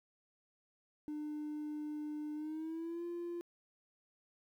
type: tone with pitch glide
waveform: triangle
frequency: 300.5 to 345.2 Hz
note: D4 to F4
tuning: +40 to -20 cents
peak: -36 dBFS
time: 1.08-3.41 s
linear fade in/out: 0 ms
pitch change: +240 cents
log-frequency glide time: 2.34-3.05 s
effects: tanh soft clip ceiling -34 dBFS + 12-bit